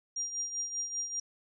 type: tone with tremolo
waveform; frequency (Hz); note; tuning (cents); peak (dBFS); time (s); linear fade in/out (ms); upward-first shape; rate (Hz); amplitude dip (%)
sine; 5700; F8; +34; -30; 0.16-1.2; 5; triangle; 5.1; 70
effects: none